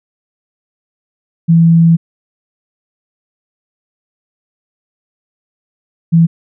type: tone pair in turn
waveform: sine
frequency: 166.1 / 166.1 Hz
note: E3 / E3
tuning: +13 / +13 cents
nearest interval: unison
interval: 0 cents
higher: neither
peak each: -4 dBFS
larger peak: neither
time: 1.48-1.97 / 6.12-6.27 s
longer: first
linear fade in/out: 20 ms
effects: none